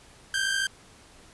sawtooth tone pair together, 1547 / 1600.6 Hz, G6 / G6, -23 / +36 cents, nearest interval minor second, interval 59 cents, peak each -24 dBFS, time 0.34-0.67 s, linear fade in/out 2 ms, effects pink hiss -53 dBFS RMS until 1.33 s + resampled to 24000 Hz

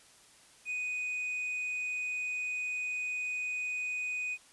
triangle tone, 2489 Hz, D#7, in tune, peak -31 dBFS, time 0.65-4.38 s, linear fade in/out 50 ms, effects white hiss -59 dBFS RMS until 4.52 s + resampled to 24000 Hz

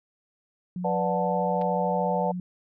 sine tone with vibrato, 179.8 Hz, F#3, 49 cents flat, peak -29 dBFS, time 0.76-2.4 s, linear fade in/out 2 ms, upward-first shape sine, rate 17 Hz, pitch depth 9 cents each way
sine chord, B minor seventh, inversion none, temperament equal with one note detuned, 493.9 / 587.3 / 731.5 / 880 Hz, B4 / D5 / F#5 / A5, 0 / 0 / -20 / 0 cents, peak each -29 dBFS, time 0.84-2.32 s, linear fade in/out 10 ms
clicks, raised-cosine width 0.3 ms, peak -30 dBFS, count 2, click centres 1.614 / 1.62 s
effects none

